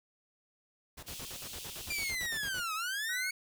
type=noise with tremolo; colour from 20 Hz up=pink; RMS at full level=-46 dBFS; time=0.97-2.65 s; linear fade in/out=10 ms; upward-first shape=square; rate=8.9 Hz; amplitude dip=80%
type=high-pass noise; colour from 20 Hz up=pink; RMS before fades=-45 dBFS; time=1.06-2.12 s; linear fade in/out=20 ms; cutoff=2600 Hz; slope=48 dB/octave
type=linear two-way sweep; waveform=sawtooth; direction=down then up; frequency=2400 to 1244.5 to 2228 Hz; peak=-30 dBFS; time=1.9-3.31 s; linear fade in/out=5 ms; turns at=2.74 s
type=tone; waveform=sine; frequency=1500 Hz; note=F#6; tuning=23 cents sharp; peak=-37 dBFS; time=3.09-3.3 s; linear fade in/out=5 ms
effects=none